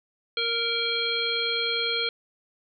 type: harmonic tone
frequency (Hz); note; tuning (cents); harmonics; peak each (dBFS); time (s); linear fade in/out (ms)
464.9; A#4; -5; 1 / 3 / 5 / 7 / 9; -32 / -33 / -31 / -28 / -30; 0.37-2.09; 2
effects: none